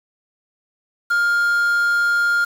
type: tone with quantisation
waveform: triangle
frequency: 1406 Hz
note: F6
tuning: 11 cents sharp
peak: -13 dBFS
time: 1.1-2.45 s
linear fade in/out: 10 ms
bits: 6
effects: none

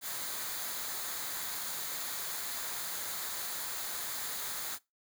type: noise with comb filter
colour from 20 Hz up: white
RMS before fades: -38 dBFS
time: 0.01-4.79 s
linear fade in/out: 50 ms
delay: 0.36 ms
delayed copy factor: -0.5
effects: noise-tail reverb RT60 0.2 s tail -20 dB re dry

